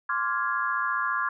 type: chord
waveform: sine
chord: D half-diminished seventh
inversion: third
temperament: equal with one note detuned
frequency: 1046.5 / 1161.2 / 1396.9 / 1661.2 Hz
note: C6 / D6 / F6 / Ab6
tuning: 0 / -20 / 0 / 0 cents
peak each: -30 dBFS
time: 0.09-1.29 s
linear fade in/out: 5 ms
effects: none